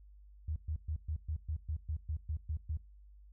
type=tone bursts; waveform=sine; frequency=77.3 Hz; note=D#2; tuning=11 cents flat; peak=-33 dBFS; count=12; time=0.48-2.772 s; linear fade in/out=5 ms; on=81 ms; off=120 ms; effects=noise-tail reverb RT60 0.3 s tail -21 dB re dry + added 50 Hz sine -54 dBFS peak until 3.32 s